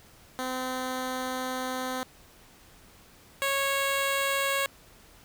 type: tone pair in turn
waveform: 10% pulse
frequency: 256.8 / 550.6 Hz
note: C4 / C#5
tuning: -32 / -12 cents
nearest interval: octave + minor second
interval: 1320 cents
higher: second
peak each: -22 / -17 dBFS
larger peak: second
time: 0.39-2.03 / 3.42-4.66 s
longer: first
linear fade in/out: 0 ms
effects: pink hiss -55 dBFS RMS until 5.24 s